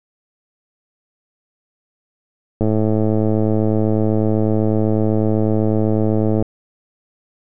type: click train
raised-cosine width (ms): 2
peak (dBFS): -5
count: 413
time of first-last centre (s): 2.61-6.425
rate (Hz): 108
effects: none